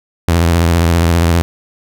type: tone with vibrato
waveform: sawtooth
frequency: 84.4 Hz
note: E2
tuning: 41 cents sharp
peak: -5 dBFS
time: 0.28-1.42 s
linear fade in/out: 0 ms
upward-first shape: triangle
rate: 15 Hz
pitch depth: 86 cents each way
effects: none